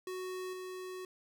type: tone with level steps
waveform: square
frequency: 370 Hz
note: F#4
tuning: in tune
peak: -39 / -42 dBFS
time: 0.07-1.05 s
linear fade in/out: 2 ms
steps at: 0.53 s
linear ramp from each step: 2 ms
effects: none